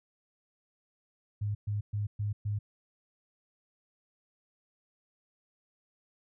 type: tone bursts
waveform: sine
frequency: 103.7 Hz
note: G#2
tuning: 2 cents flat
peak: -29 dBFS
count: 5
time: 1.41-2.59 s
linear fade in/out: 10 ms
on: 140 ms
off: 120 ms
effects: none